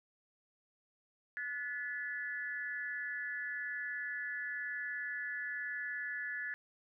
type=tone with amplitude modulation; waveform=sine; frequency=1721 Hz; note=A6; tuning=39 cents flat; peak=-33 dBFS; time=1.37-6.54 s; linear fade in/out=0 ms; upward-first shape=sine; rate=259 Hz; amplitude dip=90%; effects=none